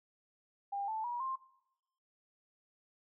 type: tone with pitch steps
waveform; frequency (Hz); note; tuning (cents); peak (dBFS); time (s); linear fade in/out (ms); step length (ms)
sine; 800 / 877.5 / 962.4 / 1055.6; G5 / A5 / B5 / C6; +35 / -5 / -45 / +15; -35; 0.72-1.36; 10; 160
effects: noise-tail reverb RT60 0.8 s tail -17 dB re dry